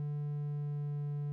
triangle tone with pitch glide, 146.83 to 145.56 Hz, D3 to D3, 0 to -15 cents, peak -32 dBFS, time 0-1.32 s, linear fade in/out 0 ms, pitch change -15 cents, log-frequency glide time 0.15-1.08 s, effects none

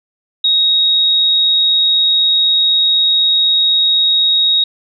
sine tone, 3772 Hz, A#7, 20 cents sharp, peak -9 dBFS, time 0.44-4.64 s, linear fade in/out 5 ms, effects none

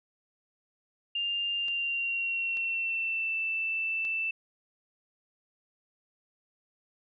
sine tone with pitch glide, 2800 to 2657 Hz, F7 to E7, +4 to +13 cents, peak -28 dBFS, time 1.15-4.31 s, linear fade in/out 5 ms, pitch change -91 cents, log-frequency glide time 1.56-3.38 s
clicks, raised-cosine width 0.2 ms, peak -30 dBFS, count 3, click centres 1.683 / 2.571 / 4.051 s
effects none

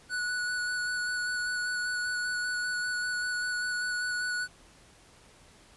square tone with vibrato, 1473 Hz, F#6, 8 cents flat, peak -30 dBFS, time 0.09-4.48 s, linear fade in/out 50 ms, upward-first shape square, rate 5.1 Hz, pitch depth 10 cents each way, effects pink hiss -57 dBFS RMS until 5.76 s + resampled to 24000 Hz

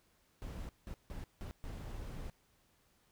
brown noise bursts at uneven times, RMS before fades -44 dBFS, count 5, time 0.42-0.69 / 0.87-0.94 / 1.1-1.24 / 1.41-1.51 / 1.64-2.3 s, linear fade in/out 0 ms, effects pink hiss -72 dBFS RMS until 3.11 s

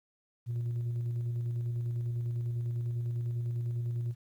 sine tone with tremolo, 118.8 Hz, A#2, 33 cents sharp, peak -27 dBFS, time 0.46-4.15 s, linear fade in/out 50 ms, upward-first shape square, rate 10 Hz, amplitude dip 30%, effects tanh soft clip ceiling -29 dBFS + 11-bit

